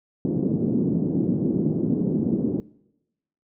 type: band-pass noise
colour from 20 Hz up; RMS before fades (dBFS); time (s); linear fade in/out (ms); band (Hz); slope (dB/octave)
pink; -23; 0.25-2.6; 0; 160 to 340; 24
effects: noise-tail reverb RT60 0.9 s tail -22 dB re dry